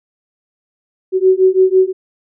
sine beating tone pair, 372.7 / 378.7 Hz, F#4 / F#4, +13 / +40 cents, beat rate 6 Hz, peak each -11 dBFS, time 1.12-1.93 s, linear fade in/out 50 ms, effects none

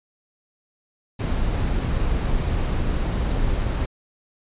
brown noise, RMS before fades -22 dBFS, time 1.19-3.86 s, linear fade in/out 10 ms, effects resampled to 8000 Hz

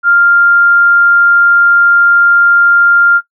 sine tone, 1396.9 Hz, F6, in tune, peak -4 dBFS, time 0.03-3.21 s, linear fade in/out 50 ms, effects noise-tail reverb RT60 0.1 s tail -17 dB re dry

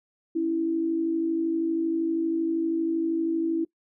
sine tone pair together, 276.9 / 329.6 Hz, C#4 / E4, -2 / 0 cents, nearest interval minor third, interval 302 cents, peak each -32 / -23 dBFS, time 0.35-3.65 s, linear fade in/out 10 ms, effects noise-tail reverb RT60 0.1 s tail -21 dB re dry

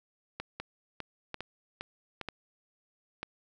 two click trains, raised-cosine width 0.3 ms, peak -20 / -21 dBFS, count 4 / 5, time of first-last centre 0.4-3.23 / 0.6-2.213 s, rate 1.06 / 2.48 Hz, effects none

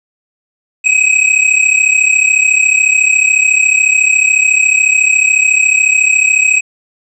square tone pair together, 2518 / 2552 Hz, D#7 / D#7, +20 / +43 cents, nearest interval unison, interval 23 cents, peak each -11 dBFS, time 0.84-6.61 s, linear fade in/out 20 ms, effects resampled to 22050 Hz

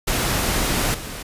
pink noise with level steps, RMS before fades -21 / -32 dBFS, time 0.07-1.23 s, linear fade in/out 10 ms, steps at 0.94 s, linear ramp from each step 5 ms, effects resampled to 32000 Hz

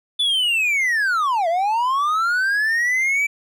triangle linear two-way sweep, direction down then up, 3500 to 646 to 2327 Hz, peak -15 dBFS, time 0.19-3.27 s, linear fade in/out 10 ms, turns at 1.48 s, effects none

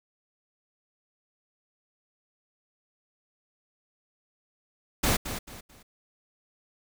pink noise with echo, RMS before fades -24 dBFS, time 5.03-5.17 s, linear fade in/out 10 ms, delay 220 ms, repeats 3, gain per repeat -10 dB, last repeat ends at 5.83 s, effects none

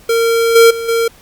square tone with level steps, 460 Hz, A#4, 23 cents flat, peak -11 / -4 / -20 / -12 dBFS, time 0.09-1.08 s, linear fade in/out 5 ms, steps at 0.55 / 0.7 / 0.88 s, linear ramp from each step 10 ms, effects pink hiss -44 dBFS RMS until 1.21 s + Opus 48 kbps

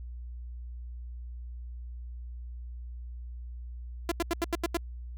sawtooth tone bursts, 339.6 Hz, F4, 48 cents flat, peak -22 dBFS, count 7, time 4.09-4.77 s, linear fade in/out 2 ms, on 26 ms, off 83 ms, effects added 60 Hz sine -38 dBFS peak until 5.17 s

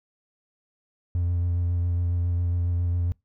triangle tone with vibrato, 87.31 Hz, F2, in tune, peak -19 dBFS, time 1.15-3.12 s, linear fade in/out 0 ms, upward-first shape sine, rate 7.3 Hz, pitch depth 20 cents each way, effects noise-tail reverb RT60 0.2 s tail -26 dB re dry + tanh soft clip ceiling -16 dBFS

